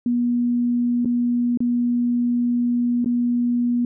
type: tone with dropouts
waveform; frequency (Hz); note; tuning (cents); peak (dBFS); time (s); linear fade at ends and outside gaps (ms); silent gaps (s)
sine; 241.4; B3; -39; -17; 0.06-3.85; 2; 1.048-1.056 / 1.574-1.604 / 3.045-3.059
effects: none